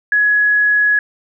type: tone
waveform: sine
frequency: 1681 Hz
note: G#6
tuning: 20 cents sharp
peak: -10 dBFS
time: 0.12-0.99 s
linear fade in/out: 2 ms
effects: none